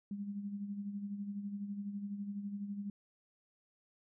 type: tone with tremolo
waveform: sine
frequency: 202.1 Hz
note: G#3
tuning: 47 cents flat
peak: -36 dBFS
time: 0.11-2.9 s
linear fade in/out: 2 ms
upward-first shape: sine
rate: 12 Hz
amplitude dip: 55%
effects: none